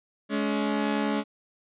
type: tone pair together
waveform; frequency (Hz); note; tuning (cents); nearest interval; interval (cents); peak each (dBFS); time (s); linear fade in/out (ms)
sawtooth; 211.6 / 282.4; G#3 / C#4; +33 / +32; perfect fourth; 499; -23 / -24; 0.29-1.24; 50
effects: resampled to 8000 Hz